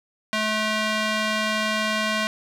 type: tone with band-pass filter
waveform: square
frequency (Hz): 215.8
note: A3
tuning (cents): -33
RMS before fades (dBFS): -24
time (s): 0.33-2.27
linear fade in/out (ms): 0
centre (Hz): 2400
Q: 0.74
effects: none